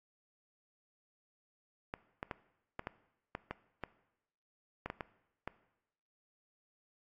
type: clicks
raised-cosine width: 0.5 ms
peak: -23 dBFS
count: 12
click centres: 1.939 / 2.229 / 2.312 / 2.794 / 2.871 / 3.351 / 3.51 / 3.837 / 4.86 / 4.901 / 5.008 / 5.476 s
effects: noise-tail reverb RT60 0.9 s tail -18 dB re dry + AAC 48 kbps